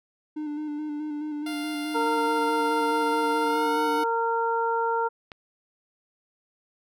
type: tone with vibrato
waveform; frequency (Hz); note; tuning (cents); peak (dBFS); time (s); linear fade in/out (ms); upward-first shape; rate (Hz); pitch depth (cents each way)
triangle; 300; D4; +37; -27; 0.36-4.04; 10; square; 4.7; 26
type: tone with pitch glide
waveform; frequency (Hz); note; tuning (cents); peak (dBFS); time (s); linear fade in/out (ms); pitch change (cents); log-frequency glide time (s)
10% pulse; 698.5 to 737.5; F5 to F#5; 0 to -6; -26; 1.46-4.04; 5; +94; 3.42-3.81
type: harmonic tone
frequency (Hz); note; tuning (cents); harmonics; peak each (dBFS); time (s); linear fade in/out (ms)
460; A#4; -23; 1 / 2 / 3; -27 / -25 / -30; 1.94-5.09; 20
type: click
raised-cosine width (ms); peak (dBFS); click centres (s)
0.3; -24; 5.318
effects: none